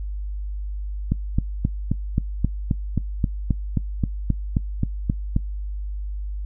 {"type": "click train", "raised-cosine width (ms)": 5, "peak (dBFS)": -7, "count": 17, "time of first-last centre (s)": [1.12, 5.364], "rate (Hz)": 3.77, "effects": ["noise-tail reverb RT60 0.1 s tail -21 dB re dry", "added 50 Hz sine -26 dBFS peak until 6.45 s"]}